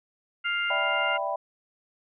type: harmonic tone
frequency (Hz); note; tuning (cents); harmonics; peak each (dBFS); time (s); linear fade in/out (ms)
700; F5; +4; 2 / 3 / 4; -28 / -30 / -31; 0.44-1.18; 20
type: chord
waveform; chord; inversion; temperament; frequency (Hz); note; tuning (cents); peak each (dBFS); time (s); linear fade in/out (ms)
sine; E minor seventh; third; equal; 587.3 / 659.3 / 784 / 987.8; D5 / E5 / G5 / B5; 0 / 0 / 0 / 0; -32; 0.7-1.36; 5
effects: none